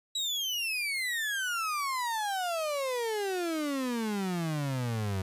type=exponential sweep; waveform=35% pulse; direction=down; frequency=3919 to 92.5 Hz; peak=-28 dBFS; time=0.15-5.22 s; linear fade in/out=5 ms; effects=resampled to 32000 Hz